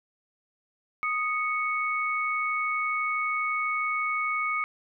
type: tone pair together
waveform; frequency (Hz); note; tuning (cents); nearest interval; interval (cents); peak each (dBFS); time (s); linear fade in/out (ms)
sine; 1244.5 / 2217; D#6 / C#7; 0 / 0; minor seventh; 1000; -28; 1.03-4.64; 0
effects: none